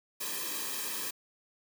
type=noise with comb filter; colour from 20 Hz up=white; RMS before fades=-36 dBFS; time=0.2-1.11 s; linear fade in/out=10 ms; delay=1.4 ms; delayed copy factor=-0.9; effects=high-pass 200 Hz 12 dB/octave